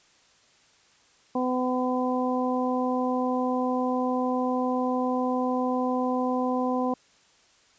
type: harmonic tone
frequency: 252.8 Hz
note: B3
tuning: 41 cents sharp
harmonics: 1 / 2 / 3 / 4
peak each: -26 / -29 / -31 / -32 dBFS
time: 1.35-6.94 s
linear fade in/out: 5 ms
effects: white hiss -60 dBFS RMS until 7.78 s + resampled to 16000 Hz